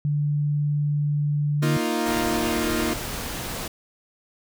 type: tone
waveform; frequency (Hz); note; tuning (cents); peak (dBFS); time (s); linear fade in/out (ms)
sine; 146.83; D3; 0; -20; 0.05-1.77; 0
type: chord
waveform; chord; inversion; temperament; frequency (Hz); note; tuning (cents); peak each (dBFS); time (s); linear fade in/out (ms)
sawtooth; Bb suspended fourth; none; equal; 233.1 / 311.1 / 349.2; Bb3 / Eb4 / F4; 0 / 0 / 0; -23; 1.62-2.94; 10
type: noise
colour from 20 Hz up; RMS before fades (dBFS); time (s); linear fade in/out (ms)
pink; -31; 2.06-3.68; 5
effects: none